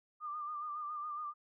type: tone with vibrato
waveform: sine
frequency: 1200 Hz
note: D6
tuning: 37 cents sharp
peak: -38 dBFS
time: 0.2-1.34 s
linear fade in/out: 50 ms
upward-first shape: sine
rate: 7.2 Hz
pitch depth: 47 cents each way
effects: none